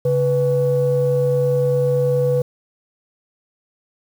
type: tone pair together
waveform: sine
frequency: 138.59 / 493.9 Hz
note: C#3 / B4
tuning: 0 / 0 cents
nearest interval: octave + minor seventh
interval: 2200 cents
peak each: -18 / -15 dBFS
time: 0.05-2.42 s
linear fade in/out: 5 ms
effects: tanh soft clip ceiling -9 dBFS + 7-bit

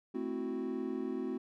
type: chord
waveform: triangle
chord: F# half-diminished seventh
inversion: first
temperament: equal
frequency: 220 / 261.6 / 329.6 / 370 Hz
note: A3 / C4 / E4 / F#4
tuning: 0 / 0 / 0 / 0 cents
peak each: -40 / -36 / -40 / -37 dBFS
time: 0.14-1.38 s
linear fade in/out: 10 ms
effects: none

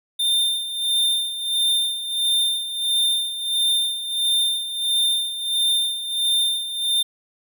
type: tone with tremolo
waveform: square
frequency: 3607 Hz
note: A7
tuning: 42 cents sharp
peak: -17 dBFS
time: 0.19-7.03 s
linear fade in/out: 10 ms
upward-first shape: sine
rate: 1.5 Hz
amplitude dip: 70%
effects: none

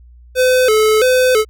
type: tone with vibrato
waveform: square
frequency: 469.1 Hz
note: A#4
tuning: 11 cents sharp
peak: -10 dBFS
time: 0.35-1.45 s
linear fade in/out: 50 ms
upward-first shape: square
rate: 1.5 Hz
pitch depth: 140 cents each way
effects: added 60 Hz sine -39 dBFS peak until 1.49 s

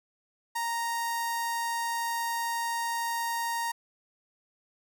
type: tone with notch filter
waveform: sawtooth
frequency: 931 Hz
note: A#5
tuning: 2 cents flat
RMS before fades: -31 dBFS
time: 0.55-3.72 s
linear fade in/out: 10 ms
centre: 3100 Hz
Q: 1.8
effects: none

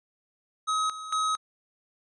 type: tone with tremolo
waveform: square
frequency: 1271 Hz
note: D#6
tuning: 36 cents sharp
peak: -25 dBFS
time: 0.67-1.37 s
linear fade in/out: 20 ms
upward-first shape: square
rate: 2.2 Hz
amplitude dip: 75%
effects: resampled to 22050 Hz

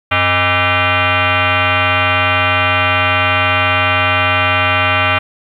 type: tone with frequency modulation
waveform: sine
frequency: 622.3 Hz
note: D#5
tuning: in tune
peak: -10 dBFS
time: 0.11-5.19 s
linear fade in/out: 10 ms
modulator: 359 Hz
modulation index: 6.6
effects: 8-bit

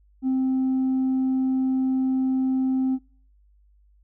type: tone with tanh clipping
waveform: triangle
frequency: 261.6 Hz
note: C4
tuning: in tune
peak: -20 dBFS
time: 0.22-2.99 s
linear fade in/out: 50 ms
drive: 6 dB
effects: noise-tail reverb RT60 0.5 s tail -26 dB re dry + added 50 Hz sine -55 dBFS peak until 4.03 s

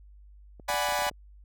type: clicks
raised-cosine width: 2 ms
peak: -34 dBFS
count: 9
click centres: 0.598 / 0.701 / 0.742 / 0.887 / 0.923 / 0.99 / 1.021 / 1.067 / 1.113 s
type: chord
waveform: sawtooth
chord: G# half-diminished seventh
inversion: second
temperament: equal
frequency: 587.3 / 740 / 830.6 / 987.8 Hz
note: D5 / F#5 / G#5 / B5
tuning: 0 / 0 / 0 / 0 cents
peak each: -28 dBFS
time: 0.68-1.1 s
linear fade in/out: 10 ms
effects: added 50 Hz sine -49 dBFS peak until 1.44 s

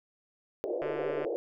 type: band-pass noise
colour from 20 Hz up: pink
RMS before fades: -33 dBFS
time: 0.64-1.36 s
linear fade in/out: 0 ms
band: 360 to 620 Hz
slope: 48 dB/octave
type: click train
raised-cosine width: 0.5 ms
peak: -26 dBFS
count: 64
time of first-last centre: 0.82-1.249 s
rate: 147 Hz
effects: none

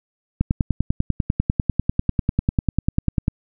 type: click train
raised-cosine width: 5 ms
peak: -5 dBFS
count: 30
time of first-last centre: 0.41-3.281 s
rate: 10.1 Hz
effects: none

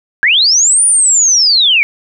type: linear two-way sweep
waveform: sine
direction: up then down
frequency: 1568 to 9600 to 2194 Hz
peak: -6 dBFS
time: 0.23-1.83 s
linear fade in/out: 0 ms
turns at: 0.85 s
effects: none

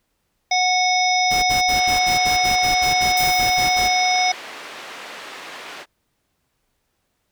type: harmonic tone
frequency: 734 Hz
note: F#5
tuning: 14 cents flat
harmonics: 1 / 3 / 5 / 7 / 8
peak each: -18 / -21 / -27 / -23 / -29 dBFS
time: 0.51-4.32 s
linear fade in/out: 5 ms
type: noise bursts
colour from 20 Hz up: pink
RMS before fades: -28 dBFS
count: 14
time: 1.3-3.887 s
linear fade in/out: 20 ms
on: 130 ms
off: 59 ms
type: band-pass noise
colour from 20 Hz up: white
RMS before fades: -36 dBFS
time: 1.73-5.86 s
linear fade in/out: 50 ms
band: 340 to 2700 Hz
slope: 12 dB/octave
type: noise with exponential decay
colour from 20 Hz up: blue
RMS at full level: -26 dBFS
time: 3.17-4.28 s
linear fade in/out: 1 ms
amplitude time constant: 240 ms
effects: pink hiss -71 dBFS RMS until 7.31 s

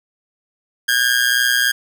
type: tone with amplitude modulation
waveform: sawtooth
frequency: 1621 Hz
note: G#6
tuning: 42 cents flat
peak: -7 dBFS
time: 0.88-1.72 s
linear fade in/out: 10 ms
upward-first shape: sine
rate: 123 Hz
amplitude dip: 75%
effects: none

